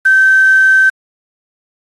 sine tone with quantisation, 1547 Hz, G6, 23 cents flat, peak -5 dBFS, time 0.05-0.9 s, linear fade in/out 10 ms, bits 5, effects AAC 32 kbps

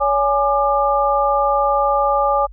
sine tone cluster, 565 / 832 / 1195 Hz, C#5 / G#5 / D6, +33 / +3 / +30 cents, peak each -18 dBFS, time 0-2.47 s, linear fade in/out 20 ms, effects added 48 Hz sine -35 dBFS peak until 2.52 s

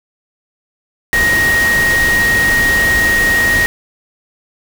sine tone in noise, 1876 Hz, A#6, 11 cents sharp, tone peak -10 dBFS, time 1.13-3.66 s, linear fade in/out 0 ms, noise pink, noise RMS -19 dBFS, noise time 1.13-3.66 s, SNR +6 dB, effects none

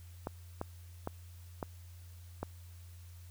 clicks, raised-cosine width 1 ms, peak -22 dBFS, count 5, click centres 0.271 / 0.614 / 1.074 / 1.628 / 2.43 s, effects added 87 Hz sine -49 dBFS peak until 3.3 s + white hiss -63 dBFS RMS until 3.3 s

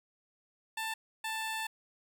15% pulse tone pair in turn, 887 / 883.5 Hz, A5 / A5, +14 / +7 cents, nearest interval unison, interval 7 cents, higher first, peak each -28 dBFS, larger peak neither, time 0.77-0.94 / 1.24-1.67 s, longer second, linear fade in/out 5 ms, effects none

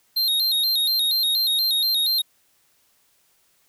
square tone with vibrato, 3951 Hz, B7, in tune, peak -19 dBFS, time 0.16-2.22 s, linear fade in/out 10 ms, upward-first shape square, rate 4.2 Hz, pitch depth 89 cents each way, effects white hiss -63 dBFS RMS until 3.68 s

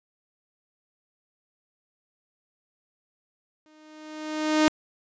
sawtooth tone with exponential growth, 308.4 Hz, D#4, 15 cents flat, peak -12 dBFS, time 3.66-4.68 s, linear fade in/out 0 ms, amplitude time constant 220 ms, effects resampled to 16000 Hz

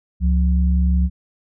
sine tone pair together, 68.53 / 179.2 Hz, C#2 / F3, -19 / +45 cents, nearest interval octave + perfect fourth, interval 1664 cents, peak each -14 / -21 dBFS, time 0.2-1.1 s, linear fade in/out 50 ms, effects none

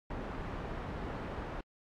pink low-pass noise, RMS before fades -40 dBFS, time 0.1-1.61 s, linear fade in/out 5 ms, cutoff 1400 Hz, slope 12 dB/octave, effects AAC 64 kbps

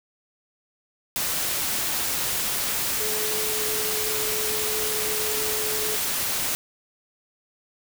sine tone in noise, 430 Hz, A4, 40 cents flat, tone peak -31 dBFS, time 3-5.96 s, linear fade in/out 0 ms, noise white, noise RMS -26 dBFS, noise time 1.16-6.55 s, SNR -8 dB, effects none

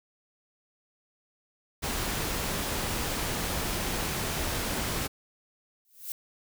pink noise, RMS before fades -31 dBFS, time 1.82-5.08 s, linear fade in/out 20 ms
violet noise with exponential growth, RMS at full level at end -32 dBFS, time 5.85-6.12 s, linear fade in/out 1 ms, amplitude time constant 58 ms
effects none

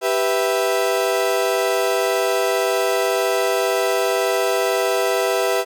35% pulse chord, E minor, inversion first, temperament equal, 392 / 493.9 / 659.3 Hz, G4 / B4 / E5, 0 / 0 / 0 cents, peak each -20 dBFS, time 0.01-5.65 s, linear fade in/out 50 ms, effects none

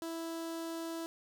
sawtooth tone with notch filter, 329.6 Hz, E4, in tune, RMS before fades -40 dBFS, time 0.02-1.06 s, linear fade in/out 0 ms, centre 2200 Hz, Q 1.7, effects none

